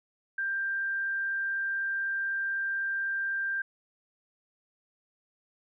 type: tone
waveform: sine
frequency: 1584 Hz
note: G6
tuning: 18 cents sharp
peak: -28 dBFS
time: 0.38-3.62 s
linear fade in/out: 5 ms
effects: none